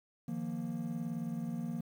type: chord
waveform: triangle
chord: Eb suspended second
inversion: none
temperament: equal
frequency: 155.56 / 174.61 / 233.1 Hz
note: Eb3 / F3 / Bb3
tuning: 0 / 0 / 0 cents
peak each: -40 / -38 / -36 dBFS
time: 0.28-1.81 s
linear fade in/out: 5 ms
effects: 10-bit